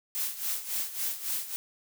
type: noise with tremolo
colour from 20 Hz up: blue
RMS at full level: -30 dBFS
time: 0.15-1.56 s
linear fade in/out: 0 ms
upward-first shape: sine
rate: 3.6 Hz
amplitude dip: 75%
effects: none